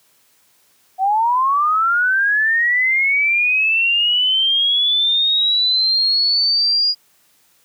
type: linear sweep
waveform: sine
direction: up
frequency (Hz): 740 to 4885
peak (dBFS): -13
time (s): 0.98-6.95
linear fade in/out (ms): 50
effects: white hiss -57 dBFS RMS until 7.64 s + high-pass 80 Hz 12 dB/octave